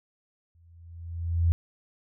sine tone with exponential growth, 84.4 Hz, E2, 41 cents sharp, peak -17 dBFS, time 0.55-1.52 s, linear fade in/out 0 ms, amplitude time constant 210 ms, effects none

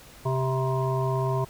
harmonic tone with a mistuned harmonic, 130.81 Hz, C3, in tune, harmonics 1 / 3 / 5 / 7 / 8, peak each -25 / -30 / -32 / -33 / -34 dBFS, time 0.25-1.45 s, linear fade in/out 10 ms, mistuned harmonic 7, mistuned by +63 cents, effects pink hiss -49 dBFS RMS until 1.49 s

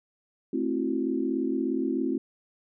sine chord, F# half-diminished seventh, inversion first, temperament just, 222 / 266.4 / 333 / 370 Hz, A3 / C4 / E4 / F#4, +16 / +31 / +18 / 0 cents, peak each -33 / -28 / -30 / -33 dBFS, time 0.53-2.18 s, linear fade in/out 5 ms, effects none

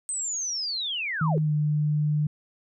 sine linear sweep, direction down, 8350 to 349.2 Hz, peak -27 dBFS, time 0.09-1.38 s, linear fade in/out 0 ms
sine tone with pitch glide, 158 to 150 Hz, D#3 to D3, +27 to +37 cents, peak -21 dBFS, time 1.21-2.27 s, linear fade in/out 5 ms, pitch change -90 cents, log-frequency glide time 1.32-1.53 s
effects none

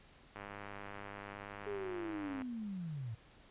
click train, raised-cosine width 0.5 ms, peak -31 dBFS, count 209, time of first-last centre 0.36-2.419 s, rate 101 Hz
sine linear sweep, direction down, 418 to 104.9 Hz, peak -39 dBFS, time 1.66-3.15 s, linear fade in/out 10 ms
effects pink hiss -62 dBFS RMS until 3.5 s + resampled to 8000 Hz

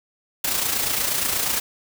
white noise with amplitude modulation, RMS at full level -21 dBFS, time 0.44-1.6 s, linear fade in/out 5 ms, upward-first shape sine, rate 28.4 Hz, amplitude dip 50%, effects none

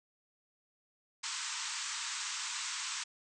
white band-pass noise, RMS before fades -39 dBFS, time 1.23-3.04 s, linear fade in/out 10 ms, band 890 to 8200 Hz, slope 96 dB/octave, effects none

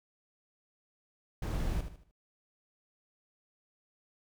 brown noise with echo, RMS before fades -33 dBFS, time 1.42-1.81 s, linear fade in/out 5 ms, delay 76 ms, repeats 4, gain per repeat -9 dB, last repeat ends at 2.114 s, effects none

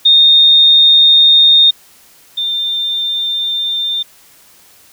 sine tone pair in turn, 3674 / 3596 Hz, A#7 / A7, -26 / +37 cents, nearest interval unison, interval 37 cents, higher first, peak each -4 / -14 dBFS, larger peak first, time 0.05-1.71 / 2.37-4.03 s, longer neither, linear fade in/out 10 ms, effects white hiss -45 dBFS RMS until 4.92 s

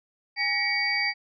sine tone cluster, 820 / 1909 / 2251 / 4688 Hz, G#5 / A#6 / C#7 / D8, -22 / +41 / +26 / -4 cents, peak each -34 / -29 / -26 / -29 dBFS, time 0.36-1.14 s, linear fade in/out 50 ms, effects none

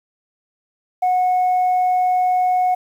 sine tone, 732 Hz, F#5, 19 cents flat, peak -12 dBFS, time 1.02-2.75 s, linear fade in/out 10 ms, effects tanh soft clip ceiling -12 dBFS + 8-bit

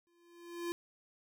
square tone with exponential growth, 343.9 Hz, F4, 27 cents flat, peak -34 dBFS, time 0.07-0.72 s, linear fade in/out 0 ms, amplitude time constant 140 ms, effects none

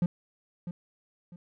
triangle tone with echo, 174.61 Hz, F3, in tune, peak -20 dBFS, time 0.02-0.06 s, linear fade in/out 2 ms, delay 650 ms, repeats 2, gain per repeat -11 dB, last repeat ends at 1.36 s, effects none

